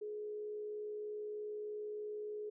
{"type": "tone with frequency modulation", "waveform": "sine", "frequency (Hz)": 421.5, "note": "G#4", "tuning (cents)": 26, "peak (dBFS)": -40, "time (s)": [0.01, 2.5], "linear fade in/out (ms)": 10, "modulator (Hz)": 63.3, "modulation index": 0.21, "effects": []}